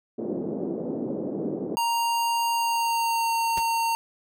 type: band-pass noise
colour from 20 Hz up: pink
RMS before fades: -30 dBFS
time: 0.18-1.76 s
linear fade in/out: 10 ms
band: 210 to 480 Hz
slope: 24 dB/octave
type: tone with pitch glide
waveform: square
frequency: 932.3 to 916.8 Hz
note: A#5 to A#5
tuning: 0 to -29 cents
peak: -23 dBFS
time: 1.77-3.95 s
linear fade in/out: 0 ms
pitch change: -29 cents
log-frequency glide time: 2.51-3.31 s
type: noise with exponential decay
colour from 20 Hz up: pink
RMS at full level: -29 dBFS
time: 3.57-3.65 s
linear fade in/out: 5 ms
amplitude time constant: 16 ms
effects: none